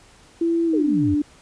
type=tone with pitch glide; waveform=sine; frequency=334.7 to 294.8 Hz; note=E4 to D4; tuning=+26 to +7 cents; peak=-17 dBFS; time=0.41-1.22 s; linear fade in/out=5 ms; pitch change=-219 cents; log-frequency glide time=0.66-0.83 s
type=exponential sweep; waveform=sine; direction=down; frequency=501 to 80.2 Hz; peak=-22 dBFS; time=0.73-1.15 s; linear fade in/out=10 ms
effects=pink hiss -51 dBFS RMS until 1.41 s + resampled to 22050 Hz